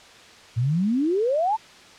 sine exponential sweep, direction up, 110 to 921 Hz, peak -19 dBFS, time 0.56-1.57 s, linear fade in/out 20 ms, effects white hiss -47 dBFS RMS until 1.98 s + low-pass 5000 Hz 12 dB/octave

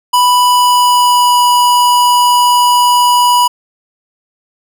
square tone with pitch glide, 987.8 to 978.7 Hz, B5 to B5, 0 to -16 cents, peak -7 dBFS, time 0.13-3.48 s, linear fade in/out 10 ms, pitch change -16 cents, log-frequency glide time 0.48-1.41 s, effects none

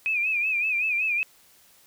sine tone with vibrato, 2489 Hz, D#7, in tune, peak -22 dBFS, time 0.06-1.23 s, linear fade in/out 0 ms, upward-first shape sine, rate 5.3 Hz, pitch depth 94 cents each way, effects white hiss -57 dBFS RMS until 1.86 s

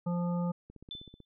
harmonic tone, 174.61 Hz, F3, in tune, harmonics 1 / 3 / 5 / 7, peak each -29 / -39 / -43 / -46 dBFS, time 0.06-0.52 s, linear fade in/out 10 ms
click train, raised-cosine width 3 ms, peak -37 dBFS, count 9, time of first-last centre 0.7-1.203 s, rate 15.9 Hz
sine tone with exponential decay, 3520 Hz, A7, in tune, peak -36 dBFS, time 0.91-1.25 s, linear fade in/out 1 ms, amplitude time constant 73 ms
effects none

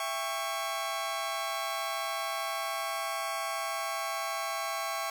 sawtooth chord, C# diminished, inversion first, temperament just, 665.2 / 798.3 / 1108.7 Hz, E5 / G5 / C#6, +16 / +31 / 0 cents, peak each -33 / -34 / -31 dBFS, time 0-5.1 s, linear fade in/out 2 ms, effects none

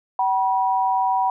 sine tone pair together, 762.4 / 970 Hz, G5 / B5, -48 / -31 cents, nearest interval major third, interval 417 cents, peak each -20 dBFS, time 0.19-1.3 s, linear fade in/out 2 ms, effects none

